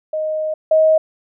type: tone pair in turn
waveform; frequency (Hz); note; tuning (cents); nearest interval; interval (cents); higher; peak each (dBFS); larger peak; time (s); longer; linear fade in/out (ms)
sine; 622.3 / 631; D#5 / D#5; 0 / +24; unison; 24; second; -18 / -9; second; 0.13-0.54 / 0.71-0.98; first; 5
effects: none